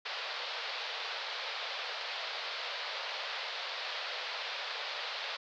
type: band-pass noise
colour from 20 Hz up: white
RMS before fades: -39 dBFS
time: 0.05-5.37 s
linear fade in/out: 10 ms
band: 470 to 4600 Hz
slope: 48 dB/octave
effects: none